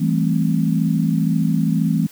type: chord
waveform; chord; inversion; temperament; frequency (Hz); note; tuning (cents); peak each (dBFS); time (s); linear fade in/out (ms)
sine; A minor seventh; second; just; 165 / 198 / 220 / 264; E3 / G3 / A3 / C4; +2 / +18 / 0 / +16; -18 / -23 / -21 / -23; 0-2.07; 10
effects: white hiss -45 dBFS RMS until 2.11 s